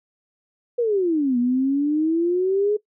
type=exponential two-way sweep; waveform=sine; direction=down then up; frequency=493.9 to 239.3 to 426.2 Hz; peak=-17 dBFS; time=0.78-2.77 s; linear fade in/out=10 ms; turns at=1.38 s; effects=noise-tail reverb RT60 0.1 s tail -20 dB re dry